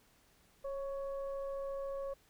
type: tone with frequency modulation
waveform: sine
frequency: 549 Hz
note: C#5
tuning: 17 cents flat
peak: -37 dBFS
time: 0.64-2.14 s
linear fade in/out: 10 ms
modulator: 566 Hz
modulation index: 0.51
effects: pink hiss -68 dBFS RMS until 2.29 s